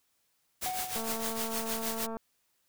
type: noise with tremolo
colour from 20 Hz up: white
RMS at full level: -33 dBFS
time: 0.61-2.07 s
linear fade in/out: 20 ms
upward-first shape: triangle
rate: 6.5 Hz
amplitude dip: 80%
type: tone with exponential decay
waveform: triangle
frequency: 740 Hz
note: F#5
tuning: in tune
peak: -29 dBFS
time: 0.66-1.58 s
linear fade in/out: 0 ms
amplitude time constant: 200 ms
type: click train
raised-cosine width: 1 ms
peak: -26 dBFS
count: 273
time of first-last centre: 0.96-2.169 s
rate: 225 Hz
effects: white hiss -74 dBFS RMS until 2.68 s